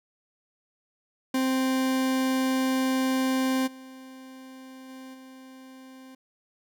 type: tone with level steps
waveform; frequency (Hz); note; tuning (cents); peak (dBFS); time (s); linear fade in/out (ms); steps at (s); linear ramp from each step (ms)
40% pulse; 261.6; C4; 0; -22 / -42 / -40 / -44; 1.34-6.15; 5; 3.66 / 4.88 / 5.13; 20
effects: none